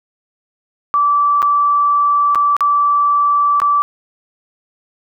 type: tone with dropouts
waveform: sine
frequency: 1160 Hz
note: D6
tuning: 22 cents flat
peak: -10 dBFS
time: 0.94-3.82 s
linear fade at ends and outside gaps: 0 ms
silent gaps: 1.42-1.427 / 2.348-2.356 / 2.566-2.607 / 3.601-3.618 s
effects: none